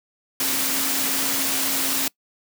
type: tone in noise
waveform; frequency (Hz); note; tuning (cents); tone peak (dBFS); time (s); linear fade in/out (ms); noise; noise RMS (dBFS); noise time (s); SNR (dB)
sine; 270.8; C#4; -40; -33; 0.4-2.08; 2; white; -23; 0.4-2.08; -13
effects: noise-tail reverb RT60 0.1 s tail -24 dB re dry + high-pass 150 Hz 12 dB/octave